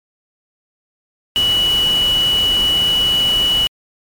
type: tone in noise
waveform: sine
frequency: 2943 Hz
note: F#7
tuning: 10 cents flat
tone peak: -12 dBFS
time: 1.36-3.67 s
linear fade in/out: 0 ms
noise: pink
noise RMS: -26 dBFS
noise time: 1.36-3.67 s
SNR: +11 dB
effects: MP3 96 kbps